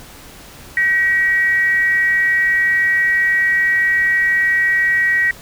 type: tone with frequency modulation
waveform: sine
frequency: 1907 Hz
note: A#6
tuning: 39 cents sharp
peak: -12 dBFS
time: 0.77-5.31 s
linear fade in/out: 2 ms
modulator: 360 Hz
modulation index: 0.36
effects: pink hiss -39 dBFS RMS until 5.41 s